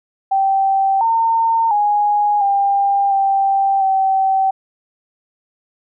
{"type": "tone with pitch steps", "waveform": "sine", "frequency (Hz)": [778, 910, 828, 797, 784, 770], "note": ["G5", "A#5", "G#5", "G5", "G5", "G5"], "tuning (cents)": [-13, -42, -5, 28, 0, -31], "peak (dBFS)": -12, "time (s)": [0.31, 4.51], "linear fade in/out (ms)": 10, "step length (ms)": 700, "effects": []}